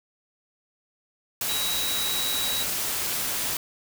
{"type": "tone in noise", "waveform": "sine", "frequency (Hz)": 3871, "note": "B7", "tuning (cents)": -35, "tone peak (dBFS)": -28, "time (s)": [1.49, 2.63], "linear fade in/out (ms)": 2, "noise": "white", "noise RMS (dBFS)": -28, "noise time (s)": [1.41, 3.57], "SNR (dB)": -3, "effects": []}